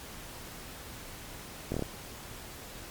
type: slowing click train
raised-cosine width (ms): 2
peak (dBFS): -18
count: 5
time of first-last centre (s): 1.72-1.824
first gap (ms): 22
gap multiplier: 1.11
effects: pink hiss -45 dBFS RMS until 2.9 s + MP3 96 kbps